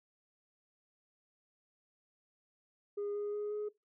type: tone with pitch steps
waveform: sine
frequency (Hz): 409.1 / 412.7 / 416.3 / 419.9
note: G#4 / G#4 / G#4 / G#4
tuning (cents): -26 / -11 / +4 / +19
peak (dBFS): -33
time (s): 2.97-3.69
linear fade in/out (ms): 10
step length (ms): 180
effects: noise-tail reverb RT60 0.2 s tail -22 dB re dry + tanh soft clip ceiling -33 dBFS